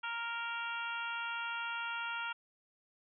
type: harmonic tone with a mistuned harmonic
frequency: 466.1 Hz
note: A#4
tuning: in tune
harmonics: 2 / 3 / 4 / 5 / 6 / 7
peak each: -42 / -39 / -50 / -47 / -44 / -48 dBFS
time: 0.03-2.33 s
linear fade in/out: 10 ms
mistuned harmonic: 6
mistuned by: -16 cents
effects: none